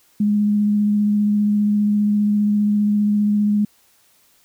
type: tone with vibrato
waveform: sine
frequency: 207.7 Hz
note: G#3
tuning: in tune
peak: -14 dBFS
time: 0.2-3.65 s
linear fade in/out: 5 ms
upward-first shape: triangle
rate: 15 Hz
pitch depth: 14 cents each way
effects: white hiss -57 dBFS RMS until 4.44 s